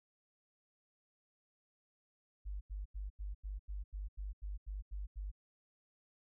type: tone bursts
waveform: sine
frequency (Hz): 49.56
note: G1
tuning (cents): +20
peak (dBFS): -39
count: 12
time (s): 2.45-5.316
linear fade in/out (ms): 20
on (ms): 160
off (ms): 86
effects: none